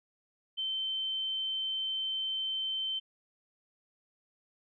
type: tone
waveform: sine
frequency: 3094 Hz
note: G7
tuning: 23 cents flat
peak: -31 dBFS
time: 0.57-3 s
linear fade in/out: 20 ms
effects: none